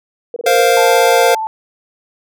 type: tone bursts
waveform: sine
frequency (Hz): 476.7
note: A#4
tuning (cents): +39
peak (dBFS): -19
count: 6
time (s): 0.34-0.608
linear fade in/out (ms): 2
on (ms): 23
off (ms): 26
type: chord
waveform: square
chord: Bb suspended second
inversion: none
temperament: equal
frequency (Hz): 466.2 / 523.3 / 698.5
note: Bb4 / C5 / F5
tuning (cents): 0 / 0 / 0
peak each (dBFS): -14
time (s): 0.46-1.35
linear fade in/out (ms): 5
type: tone with vibrato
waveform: sine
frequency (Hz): 880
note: A5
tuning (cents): 0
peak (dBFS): -17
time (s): 0.77-1.47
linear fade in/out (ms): 0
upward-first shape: sine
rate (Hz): 17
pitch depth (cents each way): 13
effects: none